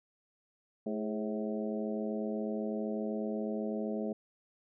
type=harmonic tone with a mistuned harmonic; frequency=108 Hz; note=A2; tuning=32 cents flat; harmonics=2 / 3 / 4 / 5 / 6 / 7; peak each=-35 / -42 / -39 / -42 / -42 / -52 dBFS; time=0.86-4.13 s; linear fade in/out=5 ms; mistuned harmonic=4; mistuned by=-61 cents; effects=none